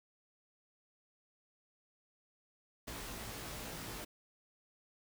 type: noise with comb filter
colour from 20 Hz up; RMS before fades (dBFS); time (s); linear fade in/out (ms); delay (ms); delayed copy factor
pink; -45; 2.87-4.05; 10; 18; +0.85
effects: none